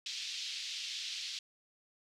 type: band-pass noise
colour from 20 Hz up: pink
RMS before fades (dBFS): -41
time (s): 0.06-1.39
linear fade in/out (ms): 2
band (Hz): 3000 to 5300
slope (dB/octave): 24
effects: none